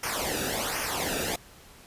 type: noise with flanger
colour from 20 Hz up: pink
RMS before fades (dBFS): -30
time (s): 0.03-1.36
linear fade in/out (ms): 5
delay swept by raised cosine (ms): 0.25 to 0.96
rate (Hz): 1.3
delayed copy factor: -0.75
effects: pink hiss -52 dBFS RMS until 1.86 s + resampled to 32000 Hz